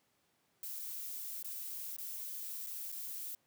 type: noise with dropouts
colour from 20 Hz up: violet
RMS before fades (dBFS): -43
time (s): 0.63-3.35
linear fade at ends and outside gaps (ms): 2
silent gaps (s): 1.428-1.445 / 1.966-1.984 / 2.665-2.669 / 2.919-2.923
effects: pink hiss -75 dBFS RMS until 3.46 s + high-pass 150 Hz 12 dB/octave